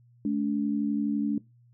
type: tone pair together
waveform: sine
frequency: 214.9 / 286.9 Hz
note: A3 / D4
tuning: -41 / -40 cents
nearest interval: perfect fourth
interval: 501 cents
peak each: -27 dBFS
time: 0.25-1.38 s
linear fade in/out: 2 ms
effects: noise-tail reverb RT60 0.2 s tail -20 dB re dry + added 120 Hz sine -56 dBFS peak until 1.73 s